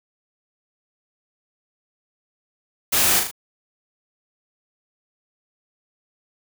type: noise with echo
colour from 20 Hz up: white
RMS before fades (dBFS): -19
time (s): 2.92-3.2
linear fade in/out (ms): 10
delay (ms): 38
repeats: 3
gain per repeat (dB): -5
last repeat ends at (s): 3.314
effects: none